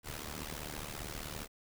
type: noise with amplitude modulation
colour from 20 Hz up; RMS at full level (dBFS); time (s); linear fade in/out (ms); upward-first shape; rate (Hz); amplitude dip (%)
pink; -39; 0.03-1.48; 50; sine; 75.1; 85
effects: none